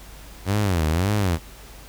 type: tone with vibrato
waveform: sawtooth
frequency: 90.3 Hz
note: F#2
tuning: 42 cents flat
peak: -15 dBFS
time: 0.45-1.39 s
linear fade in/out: 50 ms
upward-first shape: sine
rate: 1.8 Hz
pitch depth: 270 cents each way
effects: added 50 Hz sine -43 dBFS peak until 1.88 s + pink hiss -45 dBFS RMS until 1.88 s